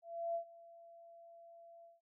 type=tone with ADSR envelope; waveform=sine; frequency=676 Hz; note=E5; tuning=43 cents sharp; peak=-34 dBFS; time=0.02-2.01 s; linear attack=330 ms; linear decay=92 ms; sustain=-21 dB; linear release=170 ms; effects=none